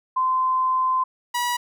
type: tone pair in turn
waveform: sine / sawtooth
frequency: 1033 / 969.6 Hz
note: C6 / B5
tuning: -22 / -32 cents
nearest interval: minor second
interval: 110 cents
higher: first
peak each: -18 dBFS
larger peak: neither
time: 0.16-1.04 / 1.34-1.57 s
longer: first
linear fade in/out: 10 ms
effects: none